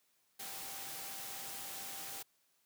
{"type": "tone in noise", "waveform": "sine", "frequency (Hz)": 784, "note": "G5", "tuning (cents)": 0, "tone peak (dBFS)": -55, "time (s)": [0.39, 2.23], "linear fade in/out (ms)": 10, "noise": "white", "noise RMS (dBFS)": -45, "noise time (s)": [0.39, 2.23], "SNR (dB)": -13, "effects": ["white hiss -75 dBFS RMS until 2.65 s", "high-pass 100 Hz 12 dB/octave"]}